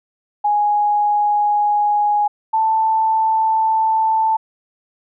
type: tone pair in turn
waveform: sine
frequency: 830.6 / 883.6 Hz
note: G#5 / A5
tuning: 0 / +7 cents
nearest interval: minor second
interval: 107 cents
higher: second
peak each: -13 dBFS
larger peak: neither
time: 0.44-2.28 / 2.53-4.37 s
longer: neither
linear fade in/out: 10 ms
effects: none